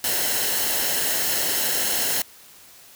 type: noise with comb filter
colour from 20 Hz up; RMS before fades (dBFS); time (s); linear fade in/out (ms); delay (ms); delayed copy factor
white; -23; 0.04-2.22; 2; 0.84; -0.55
effects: white hiss -48 dBFS RMS until 2.95 s